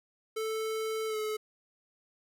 square tone with pitch glide, 440 to 430 Hz, A4 to A4, 0 to -40 cents, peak -32 dBFS, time 0.36-1.37 s, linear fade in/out 10 ms, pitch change -40 cents, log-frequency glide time 1.07-1.17 s, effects none

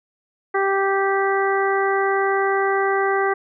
harmonic tone, 391.3 Hz, G4, 3 cents flat, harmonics 1 / 2 / 3 / 4 / 5, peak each -20 / -23 / -25 / -26 / -27 dBFS, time 0.54-3.34 s, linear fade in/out 10 ms, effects none

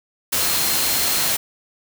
sine tone in noise, 4186 Hz, C8, in tune, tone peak -28 dBFS, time 0.39-1.32 s, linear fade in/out 10 ms, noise white, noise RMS -20 dBFS, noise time 0.32-1.37 s, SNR -11 dB, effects none

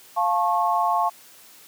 sine chord, F augmented, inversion none, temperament just, 698.5 / 873.1 / 1091.3 Hz, F5 / A5 / C#6, 0 / -14 / -27 cents, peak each -23 dBFS, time 0.16-1.1 s, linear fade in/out 20 ms, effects white hiss -49 dBFS RMS until 1.67 s + high-pass 150 Hz 12 dB/octave

